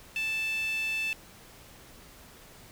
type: tone with high-pass filter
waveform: sawtooth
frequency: 880 Hz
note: A5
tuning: in tune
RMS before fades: -31 dBFS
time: 0.16-1.13 s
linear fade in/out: 0 ms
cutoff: 2700 Hz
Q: 10
effects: pink hiss -52 dBFS RMS until 2.71 s